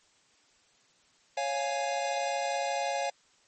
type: chord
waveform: square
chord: Db major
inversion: none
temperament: equal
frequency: 554.4 / 698.5 / 830.6 Hz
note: Db5 / F5 / Ab5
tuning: 0 / 0 / 0 cents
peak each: -34 dBFS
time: 1.37-3.1 s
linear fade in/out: 5 ms
effects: white hiss -65 dBFS RMS until 3.47 s + MP3 32 kbps